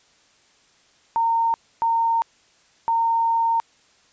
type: tone bursts at uneven times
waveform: sine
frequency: 917 Hz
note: A#5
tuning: 29 cents flat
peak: -17 dBFS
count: 3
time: 1.16-1.54 / 1.82-2.22 / 2.88-3.6 s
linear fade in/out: 0 ms
effects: white hiss -58 dBFS RMS until 4.12 s + resampled to 16000 Hz

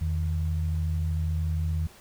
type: tone pair together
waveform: sine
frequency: 82.41 / 155.56 Hz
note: E2 / D#3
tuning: 0 / 0 cents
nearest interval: major seventh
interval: 1100 cents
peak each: -25 / -32 dBFS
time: 0.01-1.87 s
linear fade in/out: 5 ms
effects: pink hiss -52 dBFS RMS until 2 s

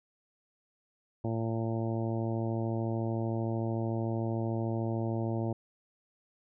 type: harmonic tone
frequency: 113.4 Hz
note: A#2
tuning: 47 cents flat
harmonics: 1 / 2 / 3 / 4 / 5 / 6 / 7 / 8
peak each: -32 / -36 / -36 / -44 / -41 / -43 / -47 / -48 dBFS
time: 1.24-5.53 s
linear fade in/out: 5 ms
effects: none

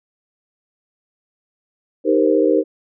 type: chord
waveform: sine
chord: C minor seventh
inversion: first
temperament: equal with one note detuned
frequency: 311.1 / 392 / 468.6 / 523.3 Hz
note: Eb4 / G4 / Bb4 / C5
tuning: 0 / 0 / +9 / 0 cents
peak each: -17 / -18 / -17 / -19 dBFS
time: 2.04-2.64 s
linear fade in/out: 50 ms
effects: none

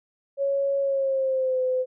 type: tone with pitch glide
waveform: sine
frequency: 554.4 to 511.3 Hz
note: C#5 to C5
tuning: 0 to -40 cents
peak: -21 dBFS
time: 0.37-1.86 s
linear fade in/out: 50 ms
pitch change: -140 cents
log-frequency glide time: 0.8-1.61 s
effects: none

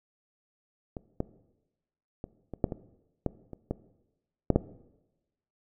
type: clicks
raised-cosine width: 2 ms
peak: -23 / -15 / -23 / -24 / -10 / -20 / -14 / -27 / -16 / -7 / -7 dBFS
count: 11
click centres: 0.968 / 1.204 / 2.241 / 2.537 / 2.642 / 2.722 / 3.263 / 3.533 / 3.71 / 4.503 / 4.56 s
effects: noise-tail reverb RT60 1.0 s tail -18 dB re dry

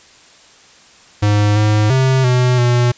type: tone with pitch steps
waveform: square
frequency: 104 / 106.1 / 131.8 / 125.2 / 121.7 Hz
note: G#2 / G#2 / C3 / B2 / B2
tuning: +3 / +38 / +13 / +24 / -25 cents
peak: -11 dBFS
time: 1.22-2.92 s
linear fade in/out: 10 ms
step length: 340 ms
effects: white hiss -45 dBFS RMS until 2.97 s + resampled to 16000 Hz

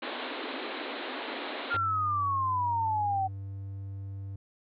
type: band-pass noise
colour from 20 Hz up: pink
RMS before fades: -37 dBFS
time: 0.02-1.77 s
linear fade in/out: 5 ms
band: 240 to 4100 Hz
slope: 96 dB/octave
type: exponential sweep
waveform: sine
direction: down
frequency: 1413 to 754 Hz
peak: -26 dBFS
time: 1.7-3.28 s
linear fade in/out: 20 ms
type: tone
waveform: triangle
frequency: 98 Hz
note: G2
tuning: in tune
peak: -34 dBFS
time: 1.74-4.36 s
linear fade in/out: 5 ms
effects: none

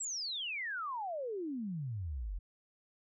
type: exponential sweep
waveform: sine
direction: down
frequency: 7950 to 41.2 Hz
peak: -36 dBFS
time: 0-2.39 s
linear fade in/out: 10 ms
effects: none

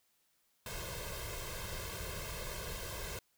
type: noise with comb filter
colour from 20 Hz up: pink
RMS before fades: -42 dBFS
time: 0.66-3.19 s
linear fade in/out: 2 ms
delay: 1.9 ms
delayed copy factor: +0.85
effects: white hiss -75 dBFS RMS until 3.37 s

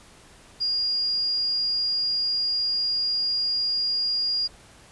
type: tone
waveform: sine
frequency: 4838 Hz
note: D#8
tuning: 49 cents flat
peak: -22 dBFS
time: 0.6-4.48 s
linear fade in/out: 20 ms
effects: pink hiss -51 dBFS RMS until 4.91 s + resampled to 24000 Hz

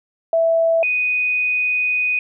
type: tone pair in turn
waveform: sine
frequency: 659.3 / 2489 Hz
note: E5 / D#7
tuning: 0 / 0 cents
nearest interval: octave + major seventh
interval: 2300 cents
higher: second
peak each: -13 / -16 dBFS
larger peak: first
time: 0.33-0.83 / 0.83-2.19 s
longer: second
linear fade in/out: 2 ms
effects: none

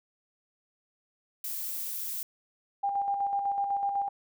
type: noise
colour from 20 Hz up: violet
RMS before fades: -35 dBFS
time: 1.44-2.23 s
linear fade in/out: 2 ms
type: tone with tremolo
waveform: sine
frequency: 800 Hz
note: G5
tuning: 35 cents sharp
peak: -25 dBFS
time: 2.83-4.09 s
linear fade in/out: 10 ms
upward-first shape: square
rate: 8 Hz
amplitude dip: 40%
effects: none

